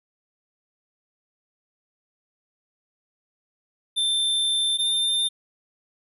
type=tone pair in turn; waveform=square; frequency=3564 / 3597 Hz; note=A7 / A7; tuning=+22 / +37 cents; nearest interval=unison; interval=15 cents; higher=second; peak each=-21 dBFS; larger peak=neither; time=3.96-4.78 / 4.78-5.29 s; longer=first; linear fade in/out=20 ms; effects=resampled to 32000 Hz